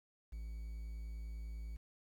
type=tone with quantisation; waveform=triangle; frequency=55 Hz; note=A1; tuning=in tune; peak=-40 dBFS; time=0.32-1.77 s; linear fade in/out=10 ms; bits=11; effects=none